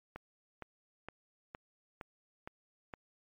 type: click train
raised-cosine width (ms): 0.5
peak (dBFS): -28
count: 7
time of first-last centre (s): 0.16-2.938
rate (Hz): 2.16
effects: MP3 64 kbps